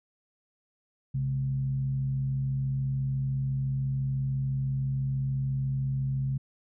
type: tone with frequency modulation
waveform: sine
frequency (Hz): 134.2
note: C3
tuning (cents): +44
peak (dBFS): -26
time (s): 1.14-6.38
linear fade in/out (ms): 10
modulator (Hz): 74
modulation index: 0.32
effects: none